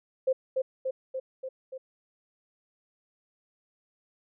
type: tone with echo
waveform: sine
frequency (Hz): 523.3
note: C5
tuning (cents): 0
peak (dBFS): -21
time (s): 0.27-0.33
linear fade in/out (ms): 10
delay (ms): 290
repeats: 5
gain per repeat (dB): -3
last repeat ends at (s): 1.78
effects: none